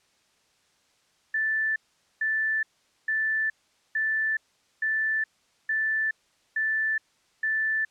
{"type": "tone bursts", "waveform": "sine", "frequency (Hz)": 1760, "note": "A6", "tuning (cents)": 0, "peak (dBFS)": -23, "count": 8, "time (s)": [1.34, 7.85], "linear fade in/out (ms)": 5, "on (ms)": 420, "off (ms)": 450, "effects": ["white hiss -66 dBFS RMS until 7.9 s", "low-pass 7000 Hz 12 dB/octave"]}